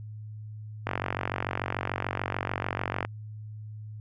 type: click train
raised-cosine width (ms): 0.5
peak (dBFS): -13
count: 103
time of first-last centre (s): 0.87-3.049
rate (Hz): 46.8
effects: added 107 Hz sine -38 dBFS peak until 4 s